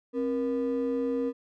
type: ring-modulated tone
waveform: triangle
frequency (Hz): 370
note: F#4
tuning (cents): 0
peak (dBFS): -20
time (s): 0.13-1.33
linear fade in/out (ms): 50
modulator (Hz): 104
effects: tanh soft clip ceiling -19 dBFS